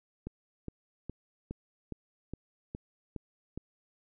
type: click train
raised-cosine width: 3 ms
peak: -25 dBFS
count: 9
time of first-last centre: 0.27-3.576 s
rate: 2.42 Hz
effects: none